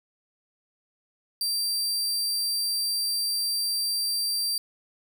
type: tone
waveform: sawtooth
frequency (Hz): 4701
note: D8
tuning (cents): +1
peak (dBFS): -22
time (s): 1.41-4.58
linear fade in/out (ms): 2
effects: none